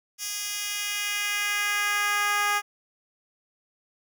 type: tone with high-pass filter sweep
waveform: 10% pulse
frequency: 411.3 Hz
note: G#4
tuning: 17 cents flat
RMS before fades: -27 dBFS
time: 0.18-2.62 s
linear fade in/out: 50 ms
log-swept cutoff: 4800 to 930 Hz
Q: 1.2
effects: none